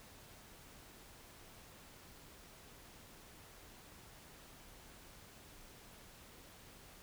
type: silence
effects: pink hiss -58 dBFS RMS until 7.02 s